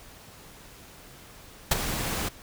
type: noise with ADSR envelope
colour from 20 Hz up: pink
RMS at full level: -18 dBFS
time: 1.71-2.29 s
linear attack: 6 ms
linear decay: 22 ms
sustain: -12 dB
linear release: 9 ms
effects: pink hiss -49 dBFS RMS until 2.42 s